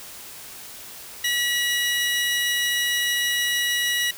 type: tone pair together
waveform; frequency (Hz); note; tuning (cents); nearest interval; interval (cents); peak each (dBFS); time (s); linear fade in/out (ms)
30% pulse; 1935.5 / 2900; B6 / F#7; -35 / -35; perfect fifth; 700; -20 / -22; 1.24-4.11; 5
effects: white hiss -40 dBFS RMS until 4.17 s